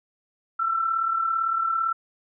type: tone with amplitude modulation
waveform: sine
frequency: 1340 Hz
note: E6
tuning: 28 cents sharp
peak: -19 dBFS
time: 0.59-1.93 s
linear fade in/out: 10 ms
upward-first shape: sine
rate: 37.8 Hz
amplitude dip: 55%
effects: none